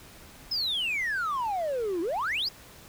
triangle exponential two-way sweep, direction down then up, 5260 to 323.6 to 5260 Hz, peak -24 dBFS, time 0.51-2.49 s, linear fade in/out 10 ms, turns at 2.01 s, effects tanh soft clip ceiling -22 dBFS + pink hiss -50 dBFS RMS until 2.88 s

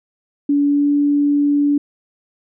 sine tone with pitch glide, 286.4 to 288.6 Hz, D4 to D4, -43 to -30 cents, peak -12 dBFS, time 0.49-1.78 s, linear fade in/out 5 ms, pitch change +13 cents, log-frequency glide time 0.66-0.9 s, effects none

